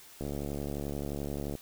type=click train; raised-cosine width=2 ms; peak=-23 dBFS; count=97; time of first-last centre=0.21-1.553 s; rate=71.5 Hz; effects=white hiss -53 dBFS RMS until 1.61 s